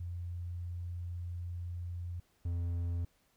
sine / triangle tone pair in turn, 87.4 / 86.2 Hz, F2 / F2, +2 / -22 cents, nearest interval unison, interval 24 cents, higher first, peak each -37 / -30 dBFS, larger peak second, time 0-2.2 / 2.45-3.05 s, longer first, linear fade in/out 5 ms, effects pink hiss -72 dBFS RMS until 3.36 s

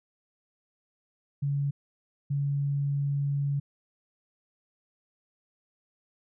sine tone bursts at uneven times, 141.4 Hz, C#3, 35 cents sharp, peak -25 dBFS, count 2, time 1.42-1.71 / 2.3-3.6 s, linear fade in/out 10 ms, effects none

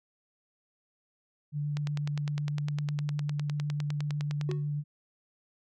sine tone with vibrato, 146.83 Hz, D3, in tune, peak -29 dBFS, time 1.52-4.84 s, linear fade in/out 50 ms, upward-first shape sine, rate 8 Hz, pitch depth 11 cents each way
click train, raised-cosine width 0.2 ms, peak -21 dBFS, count 28, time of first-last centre 1.77-4.514 s, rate 9.84 Hz
triangle tone with exponential decay, 368 Hz, F#4, 9 cents flat, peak -28 dBFS, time 4.49-4.71 s, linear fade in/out 0 ms, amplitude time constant 46 ms
effects none

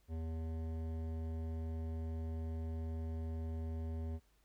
triangle tone with hard clipping, 80.8 Hz, E2, 34 cents flat, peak -40 dBFS, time 0.08-4.2 s, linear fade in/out 50 ms, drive 18 dB, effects added 50 Hz sine -70 dBFS peak until 4.44 s + pink hiss -75 dBFS RMS until 4.44 s

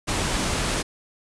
pink low-pass noise, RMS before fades -25 dBFS, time 0.07-0.83 s, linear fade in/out 20 ms, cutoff 10000 Hz, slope 48 dB/octave, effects none

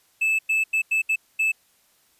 triangle tone bursts at uneven times, 2621 Hz, E7, 11 cents flat, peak -17 dBFS, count 6, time 0.21-0.39 / 0.49-0.64 / 0.73-0.82 / 0.91-1.02 / 1.09-1.16 / 1.39-1.52 s, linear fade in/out 10 ms, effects white hiss -62 dBFS RMS until 2.19 s + resampled to 32000 Hz

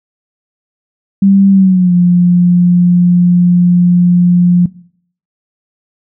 sine tone with pitch glide, 196 to 176.65 Hz, G3 to F3, 0 to +20 cents, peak -4 dBFS, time 1.22-4.66 s, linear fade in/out 5 ms, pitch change -180 cents, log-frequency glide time 1.5-1.94 s, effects noise-tail reverb RT60 0.6 s tail -20 dB re dry

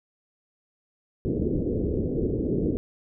white low-pass noise, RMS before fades -26 dBFS, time 1.25-2.77 s, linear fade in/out 0 ms, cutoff 460 Hz, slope 48 dB/octave, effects none

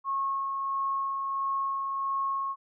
sine tone with tremolo, 1091 Hz, C#6, 28 cents flat, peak -26 dBFS, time 0.04-2.56 s, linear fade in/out 50 ms, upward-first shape sine, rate 1.5 Hz, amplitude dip 30%, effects none

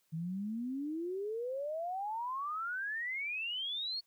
sine exponential sweep, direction up, 156.2 to 4420 Hz, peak -35 dBFS, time 0.12-4.01 s, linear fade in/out 20 ms, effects white hiss -75 dBFS RMS until 4.06 s

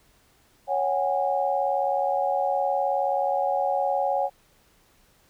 sine chord, C# suspended fourth, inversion none, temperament equal with one note detuned, 554.4 / 740 / 819.2 Hz, C#5 / F#5 / G#5, 0 / 0 / -24 cents, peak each -26 dBFS, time 0.67-4.3 s, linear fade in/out 50 ms, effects pink hiss -61 dBFS RMS until 5.29 s

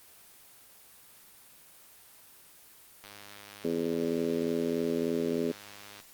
click train, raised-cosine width 0.2 ms, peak -29 dBFS, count 303, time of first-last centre 3.04-6.001 s, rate 102 Hz
harmonic tone, 83.3 Hz, E2, 19 cents sharp, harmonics 2 / 3 / 4 / 5 / 6 / 7, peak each -40 / -32 / -35 / -31 / -40 / -40 dBFS, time 3.64-5.52 s, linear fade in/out 10 ms
effects white hiss -55 dBFS RMS until 6.13 s + Opus 24 kbps

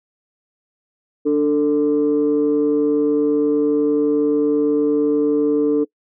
sine tone pair together, 293.7 / 445.6 Hz, D4 / A4, 0 / +22 cents, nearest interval perfect fifth, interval 722 cents, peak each -15 dBFS, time 1.25-5.85 s, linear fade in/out 20 ms, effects noise-tail reverb RT60 0.1 s tail -23 dB re dry + tanh soft clip ceiling -9 dBFS

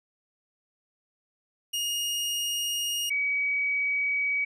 sawtooth / sine tone pair in turn, 2859 / 2269 Hz, F7 / C#7, +40 / +40 cents, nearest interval major third, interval 400 cents, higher first, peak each -24 dBFS, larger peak neither, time 1.73-3.1 / 3.1-4.45 s, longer first, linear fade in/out 10 ms, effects resampled to 32000 Hz

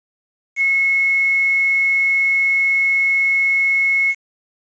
sine tone with quantisation, 2182 Hz, C#7, 28 cents flat, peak -13 dBFS, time 0.56-4.15 s, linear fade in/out 50 ms, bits 6, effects resampled to 16000 Hz

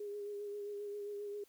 sine tone with vibrato, 410.2 Hz, G#4, 21 cents flat, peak -40 dBFS, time 0-1.44 s, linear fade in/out 5 ms, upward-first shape sine, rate 7.5 Hz, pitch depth 25 cents each way, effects white hiss -69 dBFS RMS until 1.48 s

